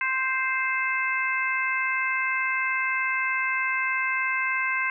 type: harmonic tone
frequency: 523.3 Hz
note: C5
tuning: in tune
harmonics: 2 / 3 / 4 / 5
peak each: -30 / -28 / -27 / -31 dBFS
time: 0.01-4.9 s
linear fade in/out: 2 ms
effects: none